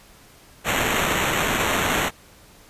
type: noise with sample-and-hold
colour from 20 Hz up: blue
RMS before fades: -22 dBFS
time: 0.64-2.11 s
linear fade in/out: 50 ms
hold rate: 4900 Hz
effects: pink hiss -50 dBFS RMS until 2.69 s + resampled to 32000 Hz